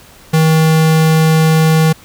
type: tone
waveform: square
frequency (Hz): 159.1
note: D#3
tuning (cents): +39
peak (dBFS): -8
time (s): 0.33-1.93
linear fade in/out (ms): 10
effects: pink hiss -41 dBFS RMS until 2.04 s